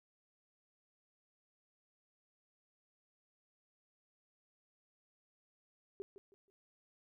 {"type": "tone with echo", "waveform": "sine", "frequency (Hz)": 394.1, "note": "G4", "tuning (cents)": 9, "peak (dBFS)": -40, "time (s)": [6, 6.02], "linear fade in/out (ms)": 0, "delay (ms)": 160, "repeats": 3, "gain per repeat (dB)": -11, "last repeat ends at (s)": 6.5, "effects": []}